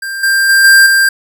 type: tone with level steps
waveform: square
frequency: 1587 Hz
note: G6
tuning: 21 cents sharp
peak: -19 / -9 / -6 / -3 / -7 dBFS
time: 0.02-1.09 s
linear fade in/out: 5 ms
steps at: 0.23 / 0.49 / 0.64 / 0.86 s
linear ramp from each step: 5 ms
effects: none